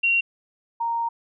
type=tone pair in turn; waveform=sine; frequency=2750 / 928.9 Hz; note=F7 / A#5; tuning=-27 / -6 cents; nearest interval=octave + perfect fifth; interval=1879 cents; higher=first; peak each=-17 / -22 dBFS; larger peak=first; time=0.03-0.21 / 0.8-1.09 s; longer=second; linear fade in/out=10 ms; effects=none